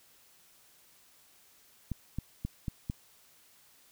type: clicks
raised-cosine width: 5 ms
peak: -21 dBFS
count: 5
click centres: 1.917 / 2.186 / 2.45 / 2.682 / 2.899 s
effects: white hiss -62 dBFS RMS until 3.91 s